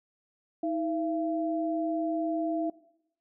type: tone pair together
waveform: sine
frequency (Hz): 319.5 / 677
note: D#4 / E5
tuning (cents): +46 / +46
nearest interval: octave + minor second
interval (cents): 1300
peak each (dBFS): -29 / -31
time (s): 0.63-2.7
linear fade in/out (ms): 5
effects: noise-tail reverb RT60 0.8 s tail -19 dB re dry